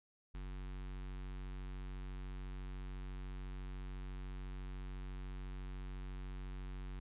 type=tone with notch filter; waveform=square; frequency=47 Hz; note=F#1; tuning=28 cents sharp; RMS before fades=-45 dBFS; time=0.34-7 s; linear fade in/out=10 ms; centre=580 Hz; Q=1.3; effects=resampled to 8000 Hz